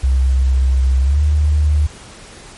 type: tone with pitch glide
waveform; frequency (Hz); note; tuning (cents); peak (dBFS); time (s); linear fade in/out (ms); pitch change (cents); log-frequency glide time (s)
sine; 65.41 to 74.7; C2 to D2; 0 to +30; -10; 0.03-1.87; 10; +230; 1.01-1.21
effects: pink hiss -38 dBFS RMS until 2.57 s + MP3 48 kbps